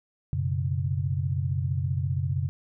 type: chord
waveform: sine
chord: F# suspended fourth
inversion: none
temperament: equal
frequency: 92.5 / 123.47 / 138.59 Hz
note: F#2 / B2 / C#3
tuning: 0 / 0 / 0 cents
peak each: -28 / -31 / -28 dBFS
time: 0.33-2.49 s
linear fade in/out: 0 ms
effects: none